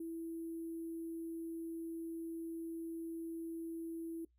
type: tone with sample-and-hold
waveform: sine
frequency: 330 Hz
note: E4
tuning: 2 cents sharp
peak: -40 dBFS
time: 0-4.25 s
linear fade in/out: 5 ms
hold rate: 11025 Hz
effects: noise-tail reverb RT60 0.1 s tail -19 dB re dry + added 60 Hz sine -70 dBFS peak until 4.38 s